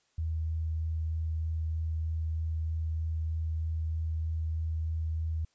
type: tone with vibrato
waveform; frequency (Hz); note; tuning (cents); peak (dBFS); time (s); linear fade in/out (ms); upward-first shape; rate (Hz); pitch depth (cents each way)
sine; 80.1; E2; -49; -29; 0.18-5.45; 5; sine; 3.2; 8
effects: white hiss -72 dBFS RMS until 5.54 s + resampled to 16000 Hz